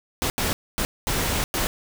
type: noise bursts at uneven times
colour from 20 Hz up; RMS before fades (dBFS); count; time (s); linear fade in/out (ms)
pink; -24; 5; 0.22-0.3 / 0.38-0.53 / 0.78-0.85 / 1.07-1.44 / 1.54-1.67; 0
effects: none